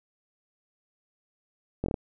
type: slowing click train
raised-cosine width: 2 ms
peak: -15 dBFS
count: 5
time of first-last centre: 1.84-1.942 s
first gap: 21 ms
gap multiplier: 1.13
effects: none